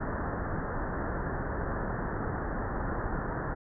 pink low-pass noise, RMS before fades -33 dBFS, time 0-3.55 s, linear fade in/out 20 ms, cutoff 1800 Hz, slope 96 dB/octave, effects none

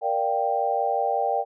sine chord, G minor seventh, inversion first, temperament equal, 466.2 / 587.3 / 698.5 / 784 Hz, Bb4 / D5 / F5 / G5, 0 / 0 / 0 / 0 cents, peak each -29 / -28 / -28 / -24 dBFS, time 0.01-1.45 s, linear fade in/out 50 ms, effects none

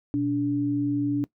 sine tone pair together, 122.9 / 288.6 Hz, B2 / D4, -8 / -30 cents, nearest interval octave + minor third, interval 1478 cents, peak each -31 / -22 dBFS, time 0.14-1.24 s, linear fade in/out 0 ms, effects noise-tail reverb RT60 0.1 s tail -20 dB re dry

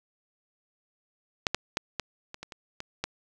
clicks, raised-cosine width 0.2 ms, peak -6 / -8 / -9 / -12 / -22 / -22 / -24 / -19 / -12 dBFS, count 9, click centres 1.468 / 1.546 / 1.771 / 1.997 / 2.344 / 2.43 / 2.522 / 2.804 / 3.04 s, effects none

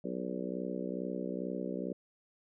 harmonic tone with a mistuned harmonic, 62.3 Hz, B1, 16 cents sharp, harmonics 3 / 4 / 5 / 6 / 7 / 8 / 9, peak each -40 / -41 / -42 / -43 / -43 / -44 / -45 dBFS, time 0.04-1.93 s, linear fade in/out 5 ms, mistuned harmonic 9, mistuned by +25 cents, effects none

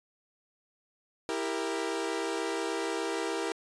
sawtooth chord, E diminished, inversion none, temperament equal with one note detuned, 329.6 / 396.1 / 466.2 Hz, E4 / G4 / Bb4, 0 / +18 / 0 cents, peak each -31 dBFS, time 1.29-3.52 s, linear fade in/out 0 ms, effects resampled to 22050 Hz

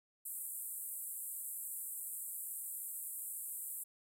white band-pass noise, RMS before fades -44 dBFS, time 0.25-3.84 s, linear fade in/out 10 ms, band 7800 to 15000 Hz, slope 96 dB/octave, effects none

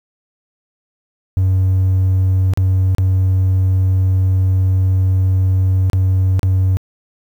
triangle tone with dropouts, 94.1 Hz, F#2, 30 cents sharp, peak -8 dBFS, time 1.37-6.77 s, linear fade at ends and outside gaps 0 ms, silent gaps 2.536-2.574 / 2.949-2.983 / 5.899-5.932 / 6.394-6.431 s, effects tanh soft clip ceiling -5 dBFS + 8-bit

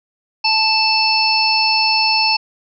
harmonic tone, 880 Hz, A5, in tune, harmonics 1 / 3 / 5 / 6, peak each -18 / -18 / -18 / -18 dBFS, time 0.44-2.37 s, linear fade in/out 10 ms, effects none

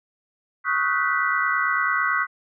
sine tone cluster, 1112 / 1264 / 1462 / 1531 / 1972 Hz, C#6 / D#6 / F#6 / G6 / B6, +5 / +27 / -21 / -41 / -3 cents, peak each -26 dBFS, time 0.64-2.27 s, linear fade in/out 50 ms, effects none

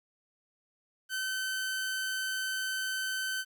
sawtooth tone, 1532 Hz, G6, 40 cents flat, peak -28 dBFS, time 1.09-3.45 s, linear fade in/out 50 ms, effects 11-bit

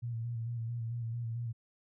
sine tone with vibrato, 116.54 Hz, A#2, in tune, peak -34 dBFS, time 0.02-1.53 s, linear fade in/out 20 ms, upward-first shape square, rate 4.5 Hz, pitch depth 36 cents each way, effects none

